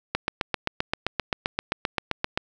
click train, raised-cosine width 0.3 ms, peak -7 dBFS, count 18, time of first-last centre 0.15-2.375 s, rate 7.64 Hz, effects none

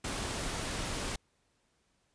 pink noise, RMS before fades -36 dBFS, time 0.04-1.16 s, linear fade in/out 5 ms, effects pink hiss -74 dBFS RMS until 2.14 s + resampled to 22050 Hz

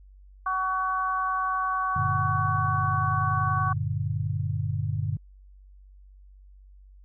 harmonic tone, 375.9 Hz, F#4, 27 cents sharp, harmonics 2 / 3 / 4, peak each -33 / -25 / -33 dBFS, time 0.46-3.73 s, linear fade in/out 5 ms
sine chord, G minor, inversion none, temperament equal with one note detuned, 96.09 / 116.54 / 146.83 Hz, G2 / Bb2 / D3, -34 / 0 / 0 cents, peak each -29 / -30 / -30 dBFS, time 1.96-5.17 s, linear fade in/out 5 ms
effects added 48 Hz sine -48 dBFS peak until 7.04 s

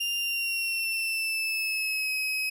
35% pulse tone with pitch glide, 2794 to 2547 Hz, F7 to D#7, 0 to +40 cents, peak -25 dBFS, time 0-2.5 s, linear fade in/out 10 ms, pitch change -160 cents, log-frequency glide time 0.16-2.13 s, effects none

